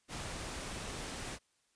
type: noise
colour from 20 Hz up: pink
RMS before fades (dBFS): -42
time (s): 0.08-1.39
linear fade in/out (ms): 50
effects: white hiss -75 dBFS RMS until 1.75 s + resampled to 22050 Hz